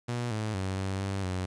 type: tone with pitch steps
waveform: sawtooth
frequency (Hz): 120.7 / 107.9 / 95.1 / 96.1 / 97.7 / 92.2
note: B2 / A2 / F#2 / G2 / G2 / F#2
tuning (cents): -39 / -33 / +48 / -34 / -5 / -6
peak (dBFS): -26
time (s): 0.08-1.46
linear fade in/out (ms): 10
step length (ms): 230
effects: resampled to 22050 Hz + 10-bit